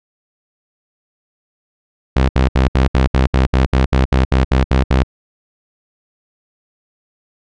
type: tone bursts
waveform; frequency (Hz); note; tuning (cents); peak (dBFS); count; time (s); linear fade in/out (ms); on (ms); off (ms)
sawtooth; 65.41; C2; 0; -6; 15; 2.16-5.034; 5; 130; 66
effects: low-pass 4000 Hz 12 dB/octave